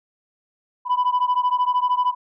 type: beating tone pair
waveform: sine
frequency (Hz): 987.8 / 1000.8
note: B5 / B5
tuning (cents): 0 / +23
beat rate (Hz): 13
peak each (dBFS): -18 / -19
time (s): 0.85-2.15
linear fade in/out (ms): 50
effects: tanh soft clip ceiling -14 dBFS